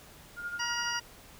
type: tone with tremolo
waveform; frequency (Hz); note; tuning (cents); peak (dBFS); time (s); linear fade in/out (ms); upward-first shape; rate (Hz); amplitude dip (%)
sine; 1416; F6; +23; -32; 0.36-1.01; 50; sine; 12; 60
type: harmonic tone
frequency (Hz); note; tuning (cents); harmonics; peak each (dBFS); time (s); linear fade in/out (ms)
951; A#5; +34; 1 / 2 / 3 / 5 / 6; -38 / -38 / -38 / -38 / -38; 0.59-1; 10
effects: pink hiss -53 dBFS RMS until 1.39 s